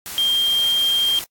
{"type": "tone in noise", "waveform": "sine", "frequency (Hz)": 3192, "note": "G7", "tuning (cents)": 31, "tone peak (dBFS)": -15, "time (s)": [0.18, 1.19], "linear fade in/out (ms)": 0, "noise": "white", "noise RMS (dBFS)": -31, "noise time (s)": [0.06, 1.24], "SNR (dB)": 13, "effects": ["noise-tail reverb RT60 0.1 s tail -25 dB re dry", "AAC 64 kbps"]}